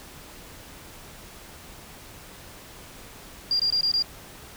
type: tone bursts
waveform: sine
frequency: 4790 Hz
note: D8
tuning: 33 cents sharp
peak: -20 dBFS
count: 5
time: 3.51-4.024 s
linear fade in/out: 2 ms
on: 86 ms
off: 21 ms
effects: pink hiss -45 dBFS RMS until 4.56 s